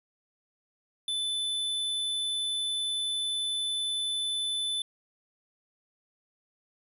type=tone; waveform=square; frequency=3509 Hz; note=A7; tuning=5 cents flat; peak=-29 dBFS; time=1.08-4.82 s; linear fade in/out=2 ms; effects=resampled to 32000 Hz + 11-bit